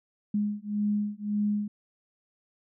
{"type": "beating tone pair", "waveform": "sine", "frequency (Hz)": [206.8, 208.6], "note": ["G#3", "G#3"], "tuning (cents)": [-7, 8], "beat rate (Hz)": 1.8, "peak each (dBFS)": [-29, -29], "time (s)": [0.34, 1.68], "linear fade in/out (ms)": 5, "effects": []}